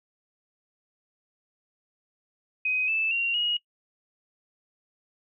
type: tone with pitch steps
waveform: sine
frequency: 2514 / 2633 / 2757 / 2888 Hz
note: D#7 / E7 / F7 / F#7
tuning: +17 / -3 / -23 / -43 cents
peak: -23 dBFS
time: 2.65-3.57 s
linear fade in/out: 5 ms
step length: 230 ms
effects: noise-tail reverb RT60 0.1 s tail -21 dB re dry